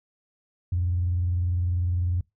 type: tone with vibrato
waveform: sine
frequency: 88.3 Hz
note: F2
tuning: 20 cents sharp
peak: -21 dBFS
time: 0.72-2.21 s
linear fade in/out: 5 ms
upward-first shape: square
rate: 20 Hz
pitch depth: 95 cents each way
effects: noise-tail reverb RT60 0.2 s tail -25 dB re dry + tanh soft clip ceiling -17 dBFS